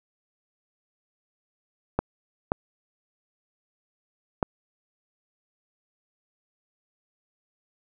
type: clicks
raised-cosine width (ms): 1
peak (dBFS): -8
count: 3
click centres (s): 1.99 / 2.519 / 4.428
effects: none